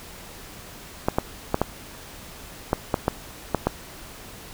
clicks, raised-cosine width 1 ms, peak -5 dBFS, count 9, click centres 1.085 / 1.185 / 1.544 / 1.616 / 2.731 / 2.942 / 3.081 / 3.547 / 3.67 s, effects pink hiss -42 dBFS RMS until 4.53 s

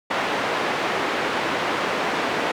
pink band-pass noise, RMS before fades -24 dBFS, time 0.1-2.52 s, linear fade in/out 10 ms, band 360 to 2500 Hz, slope 12 dB/octave, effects none

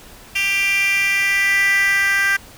10% pulse tone with high-pass filter sweep, 394.8 Hz, G4, 12 cents sharp, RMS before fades -17 dBFS, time 0.35-2.37 s, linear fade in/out 10 ms, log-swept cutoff 2600 to 1700 Hz, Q 6.1, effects pink hiss -42 dBFS RMS until 2.57 s

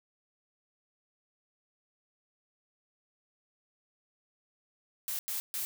blue noise bursts at uneven times, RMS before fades -35 dBFS, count 3, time 5.08-5.19 / 5.28-5.4 / 5.54-5.65 s, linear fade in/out 0 ms, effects none

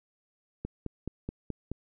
click train, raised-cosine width 3 ms, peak -21 dBFS, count 6, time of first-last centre 0.65-1.716 s, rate 4.69 Hz, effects none

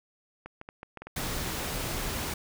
clicks, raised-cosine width 0.5 ms, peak -26 dBFS, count 7, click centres 0.46 / 0.614 / 0.689 / 0.831 / 0.973 / 1.02 / 1.07 s
pink noise, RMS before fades -33 dBFS, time 1.16-2.34 s, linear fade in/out 5 ms
effects none

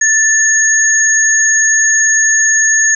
sine tone pair together, 1769 / 6606 Hz, A6 / G#8, +9 / -10 cents, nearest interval octave + major seventh, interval 2281 cents, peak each -11 / -10 dBFS, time 0.01-2.95 s, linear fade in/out 5 ms, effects none

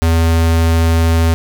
square tone, 82.41 Hz, E2, in tune, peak -10 dBFS, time 0.02-1.34 s, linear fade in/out 0 ms, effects none

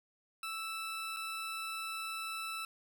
20% pulse tone with dropouts, 1318.5 Hz, E6, in tune, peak -33 dBFS, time 0.43-2.65 s, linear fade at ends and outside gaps 2 ms, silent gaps 1.164-1.168 s, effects none

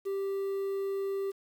triangle tone with quantisation, 392 Hz, G4, in tune, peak -28 dBFS, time 0.05-1.32 s, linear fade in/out 20 ms, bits 9, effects none

